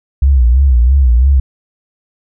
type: tone with vibrato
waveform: sine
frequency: 63.9 Hz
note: C2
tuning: 40 cents flat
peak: -5 dBFS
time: 0.22-1.4 s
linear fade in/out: 5 ms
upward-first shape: sine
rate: 3 Hz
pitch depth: 150 cents each way
effects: none

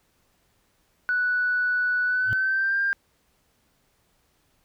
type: tone with pitch glide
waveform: sine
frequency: 1480 to 1595.4 Hz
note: F#6 to G6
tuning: 0 to +30 cents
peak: -20 dBFS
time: 1.09-2.93 s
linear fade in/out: 0 ms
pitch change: +130 cents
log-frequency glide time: 2.05-2.8 s
type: tone with exponential growth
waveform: sine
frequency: 108.6 Hz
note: A2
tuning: 22 cents flat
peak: -22 dBFS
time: 2.23-2.33 s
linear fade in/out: 0 ms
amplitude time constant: 21 ms
effects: tanh soft clip ceiling -15 dBFS + pink hiss -67 dBFS RMS until 4.64 s

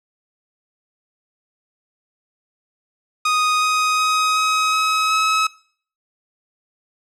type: tone with pitch steps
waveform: sawtooth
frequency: 1244.5 / 1252.4 / 1260.4 / 1268.4 / 1276.5 / 1284.7 Hz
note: D#6 / D#6 / D#6 / D#6 / D#6 / E6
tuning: 0 / +11 / +22 / +33 / +44 / -45 cents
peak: -12 dBFS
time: 3.25-5.47 s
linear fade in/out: 5 ms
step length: 370 ms
effects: noise-tail reverb RT60 0.5 s tail -20 dB re dry + low-pass 8000 Hz 12 dB/octave

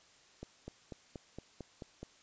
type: accelerating click train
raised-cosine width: 2 ms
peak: -30 dBFS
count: 8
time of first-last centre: 0.43-2.03 s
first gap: 250 ms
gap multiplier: 0.97
effects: white hiss -63 dBFS RMS until 2.22 s + resampled to 16000 Hz

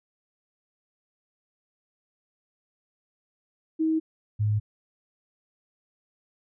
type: tone pair in turn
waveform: sine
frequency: 318.3 / 105.67 Hz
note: D#4 / G#2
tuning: +39 / +30 cents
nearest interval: octave + perfect fifth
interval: 1909 cents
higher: first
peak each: -21 dBFS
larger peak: neither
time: 3.79-4 / 4.39-4.6 s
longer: neither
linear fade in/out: 20 ms
effects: none

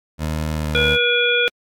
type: tone with pitch glide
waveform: 20% pulse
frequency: 77.78 to 75.57 Hz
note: D#2 to D#2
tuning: 0 to -50 cents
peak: -16 dBFS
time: 0.18-0.98 s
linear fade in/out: 50 ms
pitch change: -50 cents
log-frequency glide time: 0.53-0.79 s
type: harmonic tone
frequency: 482.1 Hz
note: B4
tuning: 42 cents flat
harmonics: 1 / 3 / 5 / 7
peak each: -20 / -20 / -20 / -20 dBFS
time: 0.75-1.48 s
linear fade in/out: 0 ms
effects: AAC 64 kbps

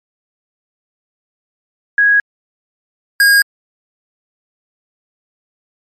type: tone pair in turn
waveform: sine / square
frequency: 1656 / 1629.4 Hz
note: G#6 / G#6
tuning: -5 / -33 cents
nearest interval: unison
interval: 28 cents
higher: first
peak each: -7 dBFS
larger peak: neither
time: 1.98-2.2 / 3.2-3.42 s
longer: neither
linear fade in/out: 2 ms
effects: MP3 64 kbps

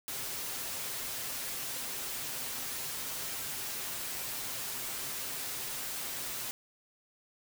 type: noise with comb filter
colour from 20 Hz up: white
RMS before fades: -38 dBFS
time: 0.08-6.51 s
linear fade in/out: 0 ms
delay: 7.6 ms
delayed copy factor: +0.5
effects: none

